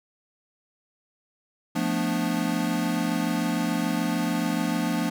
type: chord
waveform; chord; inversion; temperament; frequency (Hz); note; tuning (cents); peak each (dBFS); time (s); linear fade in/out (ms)
square; B half-diminished seventh; second; equal; 174.61 / 220 / 246.9 / 293.7; F3 / A3 / B3 / D4; 0 / 0 / 0 / 0; -30; 1.75-5.1; 10
effects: none